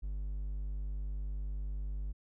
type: tone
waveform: triangle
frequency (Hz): 50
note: G1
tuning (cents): +35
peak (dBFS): -33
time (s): 0.02-2.13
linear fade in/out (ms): 20
effects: none